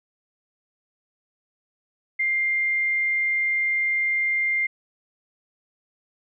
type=tone; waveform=sine; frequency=2100 Hz; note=C7; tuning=6 cents sharp; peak=-20 dBFS; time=2.19-4.67 s; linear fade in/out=10 ms; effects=none